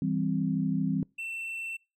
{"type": "chord", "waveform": "sine", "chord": "C major", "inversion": "first", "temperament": "just", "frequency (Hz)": [163.52, 196.22, 261.6], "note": ["E3", "G3", "C4"], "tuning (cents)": [-14, 2, 0], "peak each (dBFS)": -30, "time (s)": [0.02, 1.03], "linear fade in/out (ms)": 2}
{"type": "tone", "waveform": "triangle", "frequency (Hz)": 2688, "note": "E7", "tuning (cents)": 33, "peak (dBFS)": -32, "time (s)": [1.18, 1.77], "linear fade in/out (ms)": 10}
{"effects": ["noise-tail reverb RT60 0.3 s tail -26 dB re dry"]}